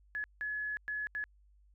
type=tone bursts at uneven times; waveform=sine; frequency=1700 Hz; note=G#6; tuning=40 cents sharp; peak=-34 dBFS; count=4; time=0.15-0.24 / 0.41-0.77 / 0.88-1.07 / 1.15-1.24 s; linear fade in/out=0 ms; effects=added 50 Hz sine -61 dBFS peak until 1.74 s